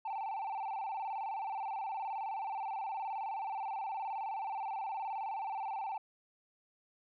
sine tone with vibrato, 830.6 Hz, G#5, in tune, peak -33 dBFS, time 0.05-5.98 s, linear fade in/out 5 ms, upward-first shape square, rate 19 Hz, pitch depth 110 cents each way, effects tanh soft clip ceiling -35 dBFS

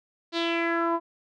sawtooth tone with low-pass filter sweep, 335.8 Hz, E4, 32 cents sharp, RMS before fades -26 dBFS, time 0.32-1 s, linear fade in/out 50 ms, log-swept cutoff 4300 to 930 Hz, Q 4, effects none

